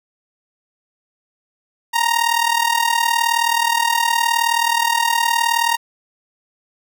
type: tone with amplitude modulation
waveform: sawtooth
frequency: 932.3 Hz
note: A#5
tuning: in tune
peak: -8 dBFS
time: 1.93-5.77 s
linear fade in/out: 20 ms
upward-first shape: sine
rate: 39.1 Hz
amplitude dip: 75%
effects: none